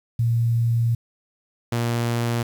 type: tone pair in turn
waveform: sine / sawtooth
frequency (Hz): 116.54 / 118.03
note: A#2 / A#2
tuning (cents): 0 / +22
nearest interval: unison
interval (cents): 22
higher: second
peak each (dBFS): -17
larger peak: neither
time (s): 0.19-0.95 / 1.72-2.43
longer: first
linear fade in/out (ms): 5
effects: 8-bit